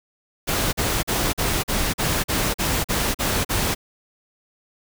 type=noise bursts; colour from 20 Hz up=pink; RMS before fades=-22 dBFS; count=11; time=0.47-3.75 s; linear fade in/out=20 ms; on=260 ms; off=42 ms; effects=none